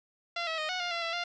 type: tone with pitch steps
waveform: 10% pulse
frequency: 686 / 646 / 619 / 734 / 705 / 681 / 668 / 698 Hz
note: F5 / E5 / D#5 / F#5 / F5 / F5 / E5 / F5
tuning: -31 / -35 / -9 / -14 / +16 / -44 / +23 / -1 cents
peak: -23 dBFS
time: 0.36-1.24 s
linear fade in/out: 5 ms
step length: 110 ms
effects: resampled to 16000 Hz + 9-bit